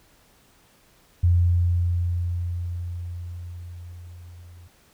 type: tone with level ramp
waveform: sine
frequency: 87.31 Hz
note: F2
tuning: in tune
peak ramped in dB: -14 to -43 dBFS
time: 1.23-4.68 s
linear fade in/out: 10 ms
effects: pink hiss -58 dBFS RMS until 4.93 s